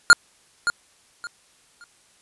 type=tone with echo; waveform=square; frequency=1417 Hz; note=F6; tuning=25 cents sharp; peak=-7 dBFS; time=0.1-0.13 s; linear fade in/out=0 ms; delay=570 ms; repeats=3; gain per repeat=-12 dB; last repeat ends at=1.84 s; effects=white hiss -58 dBFS RMS until 2.21 s + resampled to 24000 Hz